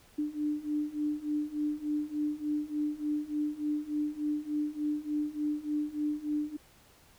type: beating tone pair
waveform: sine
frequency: 296.6 / 300 Hz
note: D4 / D4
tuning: +17 / +37 cents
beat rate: 3.4 Hz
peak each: -34 / -32 dBFS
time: 0.18-6.57 s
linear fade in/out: 10 ms
effects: pink hiss -60 dBFS RMS until 7.18 s